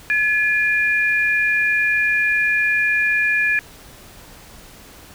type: tone pair together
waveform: sine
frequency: 1707.7 / 2415 Hz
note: G#6 / D7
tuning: +48 / +48 cents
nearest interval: tritone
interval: 600 cents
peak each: -17 / -19 dBFS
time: 0.1-3.59 s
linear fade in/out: 0 ms
effects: pink hiss -43 dBFS RMS until 5.14 s